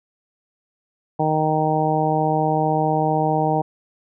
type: harmonic tone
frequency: 155.56 Hz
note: D#3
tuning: in tune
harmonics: 1 / 2 / 3 / 4 / 5 / 6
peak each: -23 / -25 / -25 / -25 / -21 / -27 dBFS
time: 1.19-3.62 s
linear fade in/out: 10 ms
effects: none